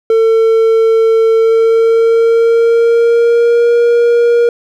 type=tone with pitch glide; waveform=triangle; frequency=450 to 472.9 Hz; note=A4 to A#4; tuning=+39 to +25 cents; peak=-4 dBFS; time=0.1-4.49 s; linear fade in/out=2 ms; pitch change=+86 cents; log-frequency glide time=1.36-3.73 s; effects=none